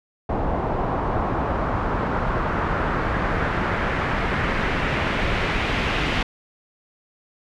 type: noise with low-pass filter sweep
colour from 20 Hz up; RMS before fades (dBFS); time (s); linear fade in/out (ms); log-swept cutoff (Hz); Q
pink; -23; 0.29-6.23; 5; 850 to 2800; 1.6
effects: none